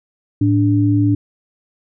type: tone pair together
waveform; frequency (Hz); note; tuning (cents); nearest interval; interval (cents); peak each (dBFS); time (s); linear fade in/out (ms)
sine; 108.72 / 291.6; A2 / D4; -20 / -12; octave + perfect fourth; 1708; -14; 0.41-1.15; 5
effects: none